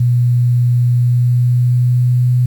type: tone with pitch glide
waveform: sine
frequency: 121.9 to 124.17 Hz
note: B2 to B2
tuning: -22 to +10 cents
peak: -9 dBFS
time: 0-2.46 s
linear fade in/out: 5 ms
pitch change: +32 cents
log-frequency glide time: 0.95-2.34 s
effects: 7-bit